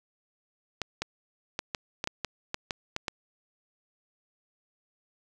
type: clicks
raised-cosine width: 0.2 ms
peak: -13 dBFS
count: 11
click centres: 0.817 / 1.02 / 1.591 / 1.748 / 2.041 / 2.074 / 2.247 / 2.544 / 2.708 / 2.964 / 3.082 s
effects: none